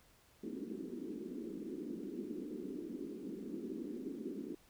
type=band-pass noise; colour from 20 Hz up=white; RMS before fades=-44 dBFS; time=0.43-4.55 s; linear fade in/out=5 ms; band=200 to 380 Hz; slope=48 dB/octave; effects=pink hiss -67 dBFS RMS until 4.69 s